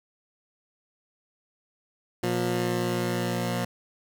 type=tone pair together; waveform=15% pulse; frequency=118.93 / 178.2 Hz; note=A#2 / F3; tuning=+35 / +35 cents; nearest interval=perfect fifth; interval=700 cents; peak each=-22 dBFS; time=2.23-3.65 s; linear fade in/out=5 ms; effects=none